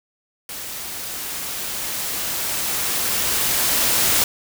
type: noise with level ramp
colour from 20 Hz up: white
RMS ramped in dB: -32 to -17 dBFS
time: 0.49-4.24 s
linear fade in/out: 2 ms
effects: none